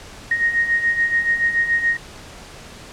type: beating tone pair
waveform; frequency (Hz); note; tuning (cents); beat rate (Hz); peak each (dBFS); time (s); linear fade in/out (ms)
sine; 1861 / 1868; A#6 / A#6; -3 / +3; 7; -23 / -17; 0.31-1.97; 5
effects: pink hiss -39 dBFS RMS until 2.92 s + low-pass 8000 Hz 12 dB/octave